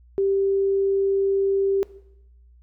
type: tone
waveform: sine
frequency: 392 Hz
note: G4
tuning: in tune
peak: -18 dBFS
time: 0.18-1.83 s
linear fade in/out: 0 ms
effects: noise-tail reverb RT60 0.8 s tail -18 dB re dry + added 60 Hz sine -49 dBFS peak until 2.62 s